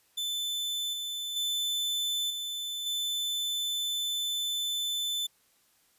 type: tone with level steps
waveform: 40% pulse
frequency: 3520 Hz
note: A7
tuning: in tune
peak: -29 / -32 / -27 / -32 / -28 dBFS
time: 0.17-5.27 s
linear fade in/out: 10 ms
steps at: 0.93 / 1.36 / 2.3 / 2.86 s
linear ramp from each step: 5 ms
effects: white hiss -67 dBFS RMS until 5.98 s + resampled to 32000 Hz